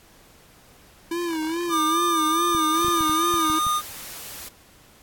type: tone with vibrato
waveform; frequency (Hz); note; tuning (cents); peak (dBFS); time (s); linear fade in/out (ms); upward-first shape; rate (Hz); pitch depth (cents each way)
square; 329.6; E4; 0; -25; 1.11-3.59; 5; sine; 2.4; 96
type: tone with pitch glide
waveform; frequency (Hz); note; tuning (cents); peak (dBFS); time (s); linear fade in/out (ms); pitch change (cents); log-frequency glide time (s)
square; 1200 to 1221; D6 to D#6; +37 to -33; -21; 1.69-3.82; 50; +30; 2.13-3.58
type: clicks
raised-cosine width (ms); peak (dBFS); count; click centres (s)
5; -23; 8; 2.549 / 2.847 / 2.883 / 3.008 / 3.096 / 3.341 / 3.5 / 3.667
type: noise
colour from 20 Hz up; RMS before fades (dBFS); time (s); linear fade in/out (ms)
white; -38; 2.74-4.49; 10
effects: pink hiss -53 dBFS RMS until 5.02 s + AAC 64 kbps